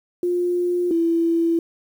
sine tone pair in turn, 353.7 / 333.8 Hz, F4 / E4, +22 / +22 cents, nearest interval minor second, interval 100 cents, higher first, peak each -18 / -16 dBFS, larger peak second, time 0.23-0.91 / 0.91-1.59 s, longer neither, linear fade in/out 2 ms, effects 8-bit

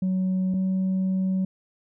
sine tone pair in turn, 186.6 / 188.44 Hz, F#3 / F#3, +15 / +32 cents, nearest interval unison, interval 17 cents, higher second, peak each -19 dBFS, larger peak neither, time 0.02-0.54 / 0.54-1.45 s, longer second, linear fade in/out 5 ms, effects tanh soft clip ceiling -20 dBFS

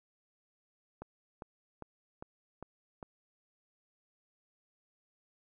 click train, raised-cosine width 1 ms, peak -29 dBFS, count 6, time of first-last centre 1.02-3.028 s, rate 2.49 Hz, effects none

